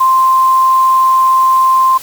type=tone; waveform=sine; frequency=1046.5 Hz; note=C6; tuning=in tune; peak=-6 dBFS; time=0-1.98 s; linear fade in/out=10 ms; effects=white hiss -31 dBFS RMS until 2.02 s